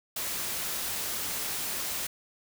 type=noise; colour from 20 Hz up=white; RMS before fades=-33 dBFS; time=0.16-2.07 s; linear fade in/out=5 ms; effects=none